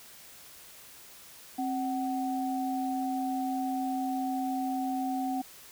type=tone pair together; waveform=sine; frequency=265.1 / 751 Hz; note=C4 / F#5; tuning=+23 / +26 cents; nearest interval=octave + tritone; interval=1803 cents; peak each=-31 / -32 dBFS; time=1.58-5.42 s; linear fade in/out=10 ms; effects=white hiss -51 dBFS RMS until 5.71 s